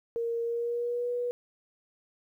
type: tone with pitch glide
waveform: sine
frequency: 465.2 to 486.4 Hz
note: A#4 to B4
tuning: -4 to -26 cents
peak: -28 dBFS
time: 0.16-1.31 s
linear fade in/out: 0 ms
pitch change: +78 cents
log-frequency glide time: 0.42-1.09 s
effects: 11-bit